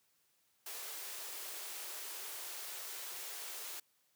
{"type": "high-pass noise", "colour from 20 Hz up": "white", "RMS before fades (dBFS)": -45, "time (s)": [0.66, 3.8], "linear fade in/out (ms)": 5, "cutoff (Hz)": 330, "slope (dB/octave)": 96, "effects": ["white hiss -75 dBFS RMS until 4.15 s", "high-pass 80 Hz 12 dB/octave"]}